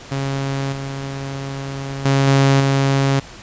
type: tone with level steps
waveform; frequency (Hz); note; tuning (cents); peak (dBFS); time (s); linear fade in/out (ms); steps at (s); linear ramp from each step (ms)
sawtooth; 136.9; C#3; -21; -16 / -21 / -9 / -7 / -10; 0.11-3.2; 10; 0.72 / 2.05 / 2.27 / 2.6; 5
effects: pink hiss -38 dBFS RMS until 3.42 s + resampled to 16000 Hz